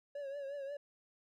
triangle tone with vibrato, 560 Hz, C#5, 18 cents sharp, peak -38 dBFS, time 0.15-0.77 s, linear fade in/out 5 ms, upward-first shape triangle, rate 5.6 Hz, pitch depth 73 cents each way, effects none

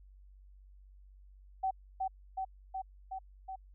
sine tone with echo, 763 Hz, G5, 47 cents flat, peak -29 dBFS, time 1.63-1.71 s, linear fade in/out 10 ms, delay 370 ms, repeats 5, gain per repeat -2 dB, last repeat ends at 3.56 s, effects added 48 Hz sine -54 dBFS peak until 3.74 s

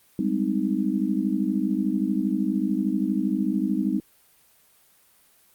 sine chord, Ab major seventh, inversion third, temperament just, 194.67 / 207.7 / 259.6 / 311.5 Hz, G3 / Ab3 / C4 / Eb4, -12 / 0 / -13 / +2 cents, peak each -27 dBFS, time 0.19-4 s, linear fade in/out 2 ms, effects white hiss -59 dBFS RMS until 5.54 s + Opus 32 kbps

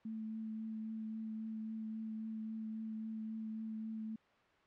sine tone with vibrato, 220 Hz, A3, in tune, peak -40 dBFS, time 0.05-4.16 s, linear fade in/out 5 ms, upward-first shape triangle, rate 3.7 Hz, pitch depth 15 cents each way, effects white hiss -68 dBFS RMS until 4.66 s + low-pass 2000 Hz 12 dB/octave

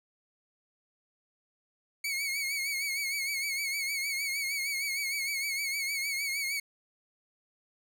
sawtooth tone with vibrato, 2217 Hz, C#7, in tune, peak -27 dBFS, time 2.04-6.6 s, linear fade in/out 5 ms, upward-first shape triangle, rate 6.5 Hz, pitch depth 81 cents each way, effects none

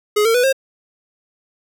square tone with pitch steps, 419.5 / 454.8 / 493.1 / 534.7 Hz, G#4 / A#4 / B4 / C5, +17 / -43 / -3 / +37 cents, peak -13 dBFS, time 0.16-0.528 s, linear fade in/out 10 ms, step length 92 ms, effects none

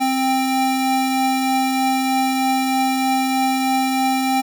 square tone pair together, 262.7 / 791.3 Hz, C4 / G5, +7 / +16 cents, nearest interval octave + perfect fifth, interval 1909 cents, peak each -20 dBFS, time 0-4.42 s, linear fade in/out 20 ms, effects none

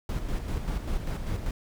brown noise with tremolo, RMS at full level -29 dBFS, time 0.09-1.51 s, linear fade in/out 2 ms, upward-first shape square, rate 5.1 Hz, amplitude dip 45%, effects none

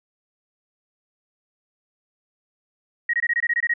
sine tone bursts, 1891 Hz, A#6, 24 cents sharp, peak -18 dBFS, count 10, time 3.09-3.738 s, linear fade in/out 5 ms, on 45 ms, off 22 ms, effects none

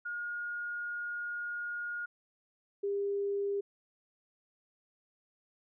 sine tone pair in turn, 1430 / 401.3 Hz, F6 / G4, +41 / +41 cents, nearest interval octave + minor seventh, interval 2200 cents, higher first, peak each -35 / -30 dBFS, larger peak second, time 0.05-2.06 / 2.83-3.61 s, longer first, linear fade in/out 10 ms, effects none

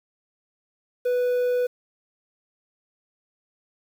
triangle tone with quantisation, 493.9 Hz, B4, in tune, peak -18 dBFS, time 1.05-1.67 s, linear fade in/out 10 ms, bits 8, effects none

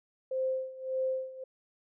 sine tone with tremolo, 522 Hz, C5, 4 cents flat, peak -27 dBFS, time 0.31-1.44 s, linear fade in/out 5 ms, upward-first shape sine, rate 1.7 Hz, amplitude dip 85%, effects none

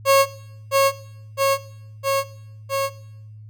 30% pulse tone with echo, 547 Hz, C#5, 23 cents flat, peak -9 dBFS, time 0.05-0.26 s, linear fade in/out 50 ms, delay 660 ms, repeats 4, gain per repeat -2 dB, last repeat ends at 2.9 s, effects noise-tail reverb RT60 0.9 s tail -19 dB re dry + added 107 Hz sine -38 dBFS peak until 3.49 s

